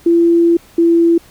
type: tone pair in turn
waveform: sine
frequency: 338.7 / 336.4 Hz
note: E4 / E4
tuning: +47 / +35 cents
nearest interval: unison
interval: 12 cents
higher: first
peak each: -7 dBFS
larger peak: neither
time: 0.06-0.57 / 0.78-1.18 s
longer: first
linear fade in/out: 5 ms
effects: pink hiss -45 dBFS RMS until 1.3 s